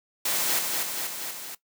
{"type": "noise with echo", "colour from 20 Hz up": "white", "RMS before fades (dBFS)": -26, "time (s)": [0.25, 0.59], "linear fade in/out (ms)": 5, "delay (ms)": 240, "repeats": 4, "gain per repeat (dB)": -3, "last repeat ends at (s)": 1.55, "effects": ["noise-tail reverb RT60 0.1 s tail -17 dB re dry", "high-pass 200 Hz 12 dB/octave"]}